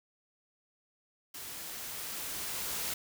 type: noise with level ramp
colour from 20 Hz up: white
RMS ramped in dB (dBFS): -44 to -35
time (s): 1.34-2.94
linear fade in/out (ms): 5
effects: none